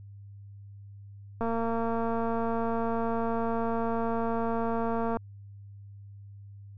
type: click train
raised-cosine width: 1 ms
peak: -18 dBFS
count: 862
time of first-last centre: 1.41-5.17 s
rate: 229 Hz
effects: added 100 Hz sine -44 dBFS peak until 6.77 s